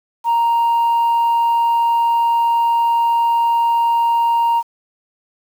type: tone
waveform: sine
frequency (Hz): 932.3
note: A#5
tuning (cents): 0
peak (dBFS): -10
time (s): 0.24-4.63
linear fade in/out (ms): 50
effects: tanh soft clip ceiling -11 dBFS + 7-bit